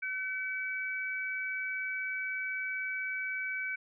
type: tone pair together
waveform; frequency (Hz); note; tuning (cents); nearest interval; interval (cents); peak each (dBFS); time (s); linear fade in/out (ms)
sine; 1523 / 2282; F#6 / C#7; +50 / +50; perfect fifth; 700; -36 / -35; 0.02-3.76; 10
effects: none